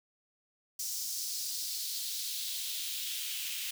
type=noise with high-pass filter sweep; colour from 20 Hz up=white; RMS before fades=-37 dBFS; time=0.79-3.71 s; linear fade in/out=5 ms; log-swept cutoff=5700 to 2700 Hz; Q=2.4; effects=none